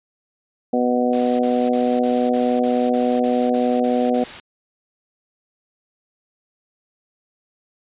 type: harmonic tone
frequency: 123.47 Hz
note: B2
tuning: in tune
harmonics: 2 / 3 / 4 / 5 / 6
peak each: -19 / -28 / -21 / -25 / -24 dBFS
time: 0.73-4.24 s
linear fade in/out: 5 ms
type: noise bursts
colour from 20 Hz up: white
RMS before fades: -34 dBFS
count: 11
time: 1.13-4.4 s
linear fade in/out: 2 ms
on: 260 ms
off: 41 ms
effects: resampled to 8000 Hz